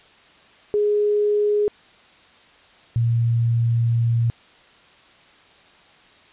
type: tone pair in turn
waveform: sine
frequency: 416 / 116.74 Hz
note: G#4 / A#2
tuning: +3 / +3 cents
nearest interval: octave + minor seventh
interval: 2200 cents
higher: first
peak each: -16 dBFS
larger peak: neither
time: 0.74-1.68 / 2.96-4.3 s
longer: second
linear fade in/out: 0 ms
effects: white hiss -51 dBFS RMS until 6.32 s + resampled to 8000 Hz